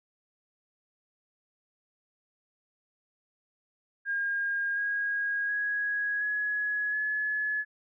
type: tone with pitch steps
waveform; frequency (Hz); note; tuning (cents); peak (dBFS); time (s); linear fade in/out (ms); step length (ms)
sine; 1618 / 1639.6 / 1661.6 / 1683.8 / 1706.3; G#6 / G#6 / G#6 / G#6 / G#6; -46 / -23 / 0 / +23 / +46; -27; 4.05-7.65; 50; 720
effects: none